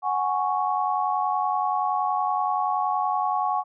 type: chord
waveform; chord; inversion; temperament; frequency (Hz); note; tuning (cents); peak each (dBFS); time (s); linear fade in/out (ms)
sine; F# suspended second; none; equal; 740 / 830.6 / 1108.7; F#5 / G#5 / C#6; 0 / 0 / 0; -26; 0.02-3.64; 50
effects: none